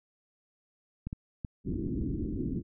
clicks, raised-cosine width 5 ms, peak -23 dBFS, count 6, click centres 1.07 / 1.129 / 1.448 / 1.738 / 1.88 / 2.012 s
white low-pass noise, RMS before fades -33 dBFS, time 1.64-2.63 s, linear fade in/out 50 ms, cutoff 340 Hz, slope 48 dB/octave
effects none

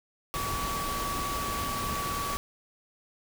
sine tone in noise, 1139 Hz, C#6, 47 cents sharp, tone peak -32 dBFS, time 0.34-2.37 s, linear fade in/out 0 ms, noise pink, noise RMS -34 dBFS, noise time 0.34-2.37 s, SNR -1 dB, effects none

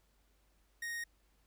45% pulse tone, 1864.7 Hz, A#6, in tune, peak -38 dBFS, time 0.82-1.04 s, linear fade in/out 5 ms, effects added 50 Hz sine -70 dBFS peak until 1.46 s + pink hiss -75 dBFS RMS until 1.46 s

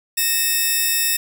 5% pulse tone pair together, 1848 / 2613 Hz, A#6 / E7, -16 / -16 cents, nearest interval tritone, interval 600 cents, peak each -10 dBFS, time 0.17-1.17 s, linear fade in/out 10 ms, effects none

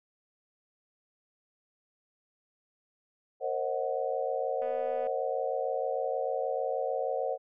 sine chord, C half-diminished seventh, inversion third, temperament equal with one note detuned, 466.2 / 532.7 / 622.3 / 740 Hz, Bb4 / C5 / Eb5 / Gb5, 0 / +31 / 0 / 0 cents, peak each -35 / -32 / -36 / -35 dBFS, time 3.4-7.38 s, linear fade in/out 50 ms
click train, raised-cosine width 0.5 ms, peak -36 dBFS, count 112, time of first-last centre 4.62-5.069 s, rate 247 Hz
effects none

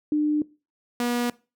sine / sawtooth tone pair in turn, 300 / 241.5 Hz, D4 / B3, +37 / -39 cents, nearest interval major third, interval 376 cents, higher first, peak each -19 dBFS, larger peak neither, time 0.12-0.42 / 1-1.3 s, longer neither, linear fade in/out 2 ms, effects noise-tail reverb RT60 0.3 s tail -21 dB re dry

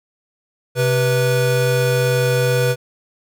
square tone pair together, 129.89 / 490.4 Hz, C3 / B4, -12 / -12 cents, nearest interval octave + major seventh, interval 2300 cents, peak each -18 dBFS, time 0.75-2.76 s, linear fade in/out 50 ms, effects none

